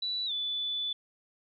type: tone with pitch glide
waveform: sine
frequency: 3951 to 3480 Hz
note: B7 to A7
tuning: 0 to -20 cents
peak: -30 dBFS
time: 0.02-0.93 s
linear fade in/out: 5 ms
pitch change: -220 cents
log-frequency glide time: 0.26-0.32 s
effects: none